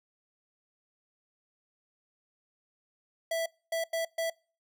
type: tone bursts at uneven times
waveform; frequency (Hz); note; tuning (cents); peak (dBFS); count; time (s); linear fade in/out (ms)
square; 659.3; E5; 0; -29; 4; 3.31-3.46 / 3.72-3.84 / 3.93-4.05 / 4.18-4.3; 5
effects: noise-tail reverb RT60 0.4 s tail -26 dB re dry